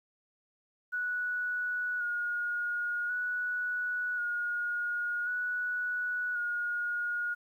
sine tone with vibrato, 1454 Hz, F#6, 31 cents flat, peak -30 dBFS, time 0.92-7.35 s, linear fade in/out 20 ms, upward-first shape square, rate 0.46 Hz, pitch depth 21 cents each way, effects 11-bit

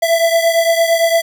square beating tone pair, 664 / 672.8 Hz, E5 / E5, +12 / +35 cents, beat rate 8.8 Hz, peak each -13 / -17 dBFS, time 0.02-1.22 s, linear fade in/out 10 ms, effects none

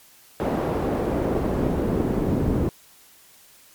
brown noise with band-pass filter sweep, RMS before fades -23 dBFS, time 0.4-2.69 s, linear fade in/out 0 ms, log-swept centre 590 to 270 Hz, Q 1, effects white hiss -52 dBFS RMS until 3.74 s + MP3 96 kbps

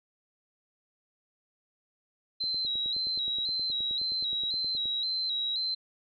sine tone with vibrato, 3974 Hz, B7, 10 cents sharp, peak -28 dBFS, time 2.4-5.75 s, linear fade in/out 10 ms, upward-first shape square, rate 1.9 Hz, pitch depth 51 cents each way
click train, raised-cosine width 2 ms, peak -35 dBFS, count 24, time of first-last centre 2.44-4.856 s, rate 9.52 Hz
effects none

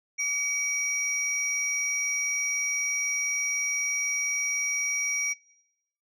sine tone pair together, 2271 / 5723 Hz, C#7 / F8, +41 / +41 cents, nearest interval octave + major third, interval 1600 cents, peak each -27 dBFS, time 0.18-5.34 s, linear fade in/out 20 ms, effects noise-tail reverb RT60 0.8 s tail -22 dB re dry + tanh soft clip ceiling -21 dBFS

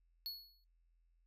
square tone with exponential decay, 4369 Hz, C#8, 26 cents flat, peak -39 dBFS, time 0.26-0.64 s, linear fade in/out 0 ms, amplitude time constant 81 ms, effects noise-tail reverb RT60 0.2 s tail -24 dB re dry + added 42 Hz sine -70 dBFS peak until 1.26 s

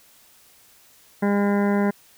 harmonic tone, 202.3 Hz, G#3, 45 cents flat, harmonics 1 / 2 / 3 / 4 / 5 / 7 / 8 / 9 / 10, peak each -19 / -25 / -29 / -31 / -33 / -36 / -37 / -38 / -39 dBFS, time 1.22-1.91 s, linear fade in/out 10 ms, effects white hiss -54 dBFS RMS until 2.17 s

